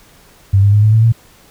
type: tone with pitch steps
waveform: sine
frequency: 98 / 101.1 / 104.31 / 107.61 / 111.02 / 114.54 Hz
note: G2 / G#2 / G#2 / A2 / A2 / A#2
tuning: 0 / -46 / +8 / -38 / +16 / -30 cents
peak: -6 dBFS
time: 0.53-1.124 s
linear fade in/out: 10 ms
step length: 99 ms
effects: pink hiss -46 dBFS RMS until 1.5 s